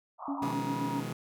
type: band-pass noise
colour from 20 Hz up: white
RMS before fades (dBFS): -40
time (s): 0.18-0.56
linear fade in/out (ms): 50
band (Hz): 620 to 1200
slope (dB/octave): 96
type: tone with tremolo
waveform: sine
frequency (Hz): 280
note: C#4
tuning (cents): +18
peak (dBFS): -30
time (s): 0.28-1.03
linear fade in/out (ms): 2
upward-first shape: sine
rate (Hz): 7.6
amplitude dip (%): 70
type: tone with vibrato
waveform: sine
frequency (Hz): 957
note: A#5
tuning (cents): +45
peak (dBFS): -35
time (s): 0.38-1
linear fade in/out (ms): 5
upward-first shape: sine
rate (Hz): 2.9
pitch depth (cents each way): 21
type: chord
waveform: sawtooth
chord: F half-diminished seventh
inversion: second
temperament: just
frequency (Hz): 125.72 / 157.15 / 174.61 / 209.5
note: Cb3 / Eb3 / F3 / Ab3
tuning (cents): +31 / +18 / 0 / +15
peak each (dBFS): -35 / -36 / -39 / -36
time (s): 0.42-1.13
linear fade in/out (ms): 5
effects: none